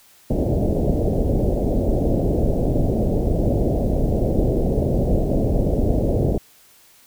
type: low-pass noise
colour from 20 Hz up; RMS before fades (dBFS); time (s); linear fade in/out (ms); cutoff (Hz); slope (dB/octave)
pink; -19; 0.3-6.38; 5; 650; 48
effects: white hiss -52 dBFS RMS until 7.06 s